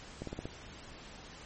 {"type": "slowing click train", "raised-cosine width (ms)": 2, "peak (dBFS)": -25, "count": 5, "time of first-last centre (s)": [0.22, 0.455], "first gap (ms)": 53, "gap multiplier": 1.07, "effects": ["pink hiss -50 dBFS RMS until 1.45 s", "MP3 32 kbps"]}